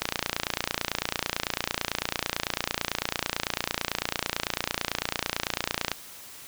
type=click train; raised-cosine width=0.2 ms; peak=-7 dBFS; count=172; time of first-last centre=0.02-5.917 s; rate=29 Hz; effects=white hiss -45 dBFS RMS until 6.47 s